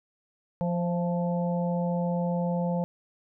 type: harmonic tone with a mistuned harmonic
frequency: 174.61 Hz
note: F3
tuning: in tune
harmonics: 1 / 3 / 4 / 5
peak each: -26 / -31 / -38 / -37 dBFS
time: 0.61-2.84 s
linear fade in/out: 0 ms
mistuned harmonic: 4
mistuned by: -30 cents
effects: none